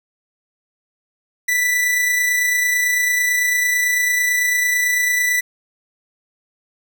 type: tone with amplitude modulation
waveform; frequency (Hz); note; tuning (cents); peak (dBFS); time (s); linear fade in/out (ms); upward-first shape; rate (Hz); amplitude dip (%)
45% pulse; 1975.5; B6; 0; -14; 1.48-5.41; 10; sine; 29; 30
effects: none